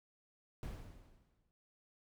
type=noise with exponential decay; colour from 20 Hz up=brown; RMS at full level=-42 dBFS; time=0.63-1.51 s; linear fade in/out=0 ms; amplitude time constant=190 ms; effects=none